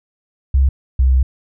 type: tone pair in turn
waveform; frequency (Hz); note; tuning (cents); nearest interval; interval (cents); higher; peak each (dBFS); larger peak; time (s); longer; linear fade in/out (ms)
sine; 67.1 / 64.71; C2 / C2; +44 / -19; minor second; 63; first; -9; neither; 0.54-0.69 / 0.99-1.23; second; 5
effects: none